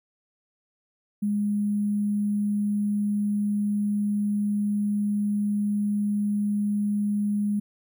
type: tone with sample-and-hold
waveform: sine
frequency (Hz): 206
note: G#3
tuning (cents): -14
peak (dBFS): -22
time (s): 1.22-7.6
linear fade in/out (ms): 10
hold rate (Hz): 11025
effects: none